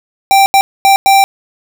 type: tone bursts at uneven times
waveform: square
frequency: 784 Hz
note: G5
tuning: in tune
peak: -5 dBFS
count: 4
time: 0.31-0.46 / 0.54-0.61 / 0.85-0.96 / 1.06-1.24 s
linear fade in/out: 0 ms
effects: none